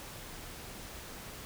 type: silence
effects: pink hiss -46 dBFS RMS until 1.45 s